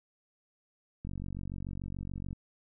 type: click train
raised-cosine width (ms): 5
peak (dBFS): -27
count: 61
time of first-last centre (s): 1.05-2.329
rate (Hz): 46.9
effects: none